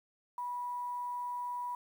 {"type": "tone with quantisation", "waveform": "sine", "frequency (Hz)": 978, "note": "B5", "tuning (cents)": -17, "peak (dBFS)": -35, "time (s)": [0.38, 1.75], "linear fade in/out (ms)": 2, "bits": 10, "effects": []}